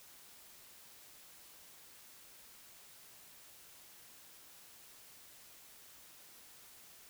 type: silence
effects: white hiss -58 dBFS RMS until 7.09 s